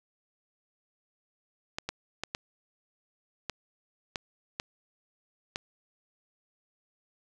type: clicks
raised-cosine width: 0.2 ms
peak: -15 dBFS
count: 8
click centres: 1.785 / 1.89 / 2.236 / 2.349 / 3.497 / 4.158 / 4.599 / 5.559 s
effects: none